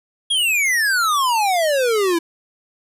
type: exponential sweep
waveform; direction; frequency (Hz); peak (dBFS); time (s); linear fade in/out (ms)
square; down; 3340 to 326; -16; 0.3-2.19; 10
effects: resampled to 32000 Hz + 9-bit